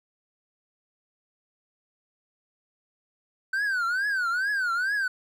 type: tone with vibrato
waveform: triangle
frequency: 1514 Hz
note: F#6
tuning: 39 cents sharp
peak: -22 dBFS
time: 3.53-5.08 s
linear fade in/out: 5 ms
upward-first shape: triangle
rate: 2.3 Hz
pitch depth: 210 cents each way
effects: none